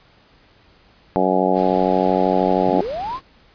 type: harmonic tone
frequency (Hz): 93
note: F#2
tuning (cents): +9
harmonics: 2 / 3 / 4 / 5 / 6 / 7 / 8 / 9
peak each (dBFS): -23 / -23 / -23 / -23 / -23 / -23 / -23 / -23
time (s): 1.16-2.81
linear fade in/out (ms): 0
type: noise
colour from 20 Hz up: pink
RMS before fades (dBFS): -37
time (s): 1.53-3.22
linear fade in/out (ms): 50
type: linear sweep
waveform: sine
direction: up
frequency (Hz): 87.31 to 1108.7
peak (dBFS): -23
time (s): 2.66-3.2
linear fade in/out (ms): 50
effects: pink hiss -53 dBFS RMS until 3.54 s + resampled to 11025 Hz